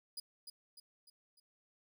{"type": "tone with echo", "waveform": "sawtooth", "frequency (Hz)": 4914, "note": "D#8", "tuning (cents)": -22, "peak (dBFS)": -38, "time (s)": [0.17, 0.2], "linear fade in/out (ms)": 5, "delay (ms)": 300, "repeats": 4, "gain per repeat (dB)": -6, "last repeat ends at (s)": 1.4, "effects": []}